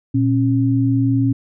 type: tone pair together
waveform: sine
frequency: 117.9 / 272.4 Hz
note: A#2 / C#4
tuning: +20 / -30 cents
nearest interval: octave + major second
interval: 1450 cents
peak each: -16 dBFS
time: 0.14-1.33 s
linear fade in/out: 10 ms
effects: none